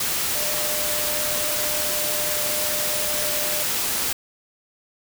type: tone in noise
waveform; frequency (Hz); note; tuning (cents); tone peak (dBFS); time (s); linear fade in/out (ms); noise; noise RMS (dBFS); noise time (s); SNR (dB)
sine; 600; D5; +37; -31; 0.35-3.63; 5; white; -24; 0-4.13; -10
effects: none